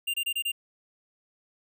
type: tone bursts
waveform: square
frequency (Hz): 2794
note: F7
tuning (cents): 0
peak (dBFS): -27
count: 5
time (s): 0.07-0.519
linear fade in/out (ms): 10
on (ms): 69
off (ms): 26
effects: none